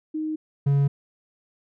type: tone pair in turn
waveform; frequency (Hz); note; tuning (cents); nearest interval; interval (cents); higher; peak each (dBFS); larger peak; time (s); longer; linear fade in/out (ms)
sine / triangle; 311.1 / 140.55; D#4 / C#3; 0 / +24; octave + major second; 1376; first; -25 / -15; second; 0.14-0.36 / 0.66-0.88; neither; 10
effects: none